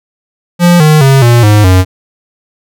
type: tone with pitch steps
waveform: square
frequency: 174.61 / 153.77 / 135.42 / 119.26 / 105.03 / 92.5 Hz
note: F3 / D#3 / C#3 / A#2 / G#2 / F#2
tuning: 0 / -20 / -40 / +40 / +20 / 0 cents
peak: -3 dBFS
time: 0.59-1.85 s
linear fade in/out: 50 ms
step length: 210 ms
effects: none